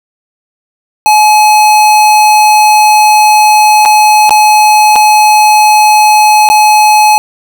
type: tone with dropouts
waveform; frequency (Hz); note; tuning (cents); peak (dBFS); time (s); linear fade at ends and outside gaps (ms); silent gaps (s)
square; 850; G#5; +40; -3; 1.06-7.18; 0; 3.852-3.858 / 4.294-4.307 / 4.957-4.961 / 6.489-6.5
effects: none

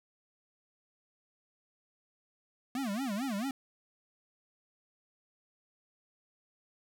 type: tone with vibrato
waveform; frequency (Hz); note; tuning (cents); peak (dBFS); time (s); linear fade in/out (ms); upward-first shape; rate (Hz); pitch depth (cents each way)
square; 233.3; A#3; +2; -33; 2.75-3.51; 2; sine; 4.5; 300
effects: none

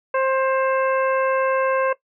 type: harmonic tone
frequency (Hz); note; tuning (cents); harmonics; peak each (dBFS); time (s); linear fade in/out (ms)
529; C5; +19; 1 / 2 / 3 / 4 / 5; -19 / -23 / -28 / -35 / -34; 0.14-1.93; 5
effects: noise-tail reverb RT60 0.1 s tail -17 dB re dry

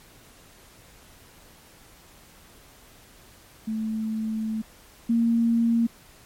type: tone pair in turn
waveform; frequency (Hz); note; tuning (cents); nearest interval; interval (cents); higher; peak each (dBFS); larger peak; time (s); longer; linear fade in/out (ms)
sine; 219.6 / 231.6; A3 / A#3; -3 / -11; minor second; 92; second; -25 / -18; second; 3.67-4.62 / 5.09-5.87; first; 10
effects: pink hiss -52 dBFS RMS until 6.25 s + MP3 64 kbps

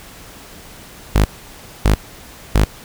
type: tone bursts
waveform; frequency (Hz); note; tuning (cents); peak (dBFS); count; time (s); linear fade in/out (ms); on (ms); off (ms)
sawtooth; 51.9; G#1; 0; -6; 3; 1.15-2.647; 5; 99; 600
effects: pink hiss -39 dBFS RMS until 2.84 s

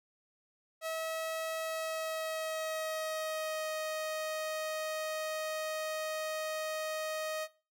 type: tone with pitch glide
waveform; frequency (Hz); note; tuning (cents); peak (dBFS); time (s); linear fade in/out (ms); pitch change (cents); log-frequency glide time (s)
sawtooth; 644 to 625.7; E5 to D#5; -41 to +10; -31; 0.81-7.48; 50; -49; 1.58-3.7
effects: noise-tail reverb RT60 0.3 s tail -17 dB re dry

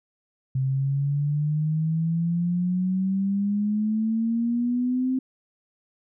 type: exponential sweep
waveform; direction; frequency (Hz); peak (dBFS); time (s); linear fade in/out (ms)
sine; up; 130.9 to 261.6; -21; 0.55-5.19; 5
effects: none

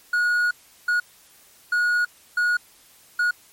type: tone bursts at uneven times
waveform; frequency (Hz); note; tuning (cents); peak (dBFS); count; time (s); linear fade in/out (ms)
triangle; 1449; F#6; -37; -16; 5; 0.13-0.51 / 0.88-1 / 1.72-2.05 / 2.37-2.57 / 3.19-3.31; 5
effects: white hiss -53 dBFS RMS until 3.52 s + MP3 64 kbps

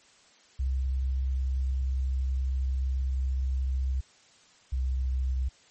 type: tone pair in turn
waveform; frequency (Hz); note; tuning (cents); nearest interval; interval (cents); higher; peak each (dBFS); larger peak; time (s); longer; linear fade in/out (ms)
sine; 65.41 / 64.51; C2 / C2; 0 / -24; unison; 24; first; -25; neither; 0.59-4.01 / 4.72-5.49; first; 10
effects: white hiss -59 dBFS RMS until 5.7 s + MP3 32 kbps

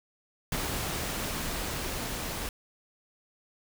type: noise with level ramp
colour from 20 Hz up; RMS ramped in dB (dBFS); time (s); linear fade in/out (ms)
pink; -32 to -35; 0.52-2.49; 2
effects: none

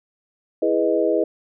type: chord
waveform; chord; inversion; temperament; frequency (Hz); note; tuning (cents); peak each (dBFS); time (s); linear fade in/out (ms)
sine; E major seventh; none; equal; 329.6 / 415.3 / 493.9 / 622.3; E4 / G#4 / B4 / D#5; 0 / 0 / 0 / 0; -22; 0.62-1.24; 5
effects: none

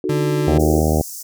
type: chord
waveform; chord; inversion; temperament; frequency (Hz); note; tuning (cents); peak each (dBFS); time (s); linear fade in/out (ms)
sine; D# diminished; none; equal; 311.1 / 370 / 440; D#4 / F#4 / A4; 0 / 0 / 0; -24 / -21 / -27; 0.04-0.8; 2
type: tone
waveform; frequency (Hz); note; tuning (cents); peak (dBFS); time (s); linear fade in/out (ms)
40% pulse; 146.83; D3; 0; -18; 0.09-0.58; 5
type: harmonic tone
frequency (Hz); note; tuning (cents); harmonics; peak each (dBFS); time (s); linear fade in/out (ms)
77.7; D#2; -2; 1 / 2 / 3 / 4 / 5 / 6 / 7 / 8 / 9 / 10; -18 / -21 / -23 / -24 / -25 / -26 / -26 / -27 / -28 / -28; 0.47-1.02; 10
type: high-pass noise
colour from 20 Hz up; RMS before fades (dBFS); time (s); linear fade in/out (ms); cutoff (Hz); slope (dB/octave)
pink; -32; 0.59-1.23; 10; 5500; 48
effects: none

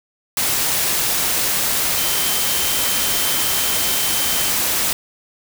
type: tone in noise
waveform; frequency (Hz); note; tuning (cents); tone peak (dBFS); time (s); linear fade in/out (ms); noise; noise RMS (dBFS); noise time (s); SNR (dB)
sine; 3108; G7; -16; -28; 1.98-4.5; 2; white; -19; 0.37-4.93; -12
effects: none

